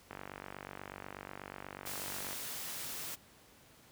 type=click train; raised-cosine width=0.5 ms; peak=-28 dBFS; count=108; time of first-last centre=0.11-2.33 s; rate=48.2 Hz
type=noise; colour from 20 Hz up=white; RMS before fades=-42 dBFS; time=1.85-3.16 s; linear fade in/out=20 ms
effects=pink hiss -61 dBFS RMS until 3.91 s + high-pass 60 Hz 12 dB/octave